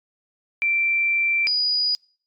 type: tone pair in turn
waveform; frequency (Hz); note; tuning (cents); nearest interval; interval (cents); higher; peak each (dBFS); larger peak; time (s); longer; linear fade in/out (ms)
sine; 2349 / 4917; D7 / D#8; 0 / -21; octave + minor second; 1279; second; -18; neither; 0.62-1.47 / 1.47-1.95; first; 0
effects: noise-tail reverb RT60 0.5 s tail -26 dB re dry + MP3 96 kbps